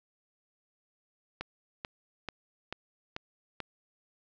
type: click train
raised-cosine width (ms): 0.3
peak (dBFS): -20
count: 6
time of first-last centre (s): 1.41-3.603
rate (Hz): 2.28
effects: resampled to 16000 Hz + 8-bit